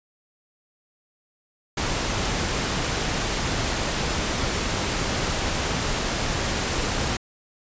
pink noise, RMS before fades -25 dBFS, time 1.77-7.17 s, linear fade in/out 5 ms, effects resampled to 16000 Hz

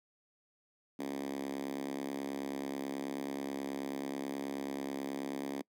5% pulse tone with high-pass filter, 69.3 Hz, C#2, in tune, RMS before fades -39 dBFS, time 0.99-5.62 s, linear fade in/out 5 ms, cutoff 260 Hz, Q 4, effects noise-tail reverb RT60 0.1 s tail -25 dB re dry

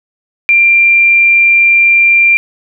sine tone, 2376 Hz, D7, 20 cents sharp, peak -4 dBFS, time 0.49-2.37 s, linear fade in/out 0 ms, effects none

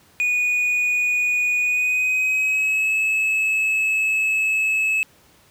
triangle tone with pitch glide, 2464 to 2591 Hz, D#7 to E7, -17 to -30 cents, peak -16 dBFS, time 0.2-5.03 s, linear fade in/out 0 ms, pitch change +87 cents, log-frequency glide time 1.6-2.95 s, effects pink hiss -54 dBFS RMS until 5.5 s + high-pass 60 Hz 12 dB/octave

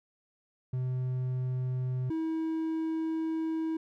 triangle tone pair in turn, 127.6 / 321.5 Hz, C3 / E4, -43 / -43 cents, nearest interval octave + major third, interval 1600 cents, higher second, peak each -27 dBFS, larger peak neither, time 0.73-2.1 / 2.1-3.77 s, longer second, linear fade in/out 5 ms, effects none

